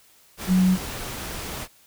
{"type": "tone in noise", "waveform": "sine", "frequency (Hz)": 185, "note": "F#3", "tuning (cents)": 0, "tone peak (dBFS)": -15, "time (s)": [0.47, 0.78], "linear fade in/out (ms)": 50, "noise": "pink", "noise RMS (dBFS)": -33, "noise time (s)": [0.37, 1.68], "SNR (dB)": 15, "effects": ["white hiss -56 dBFS RMS until 1.86 s"]}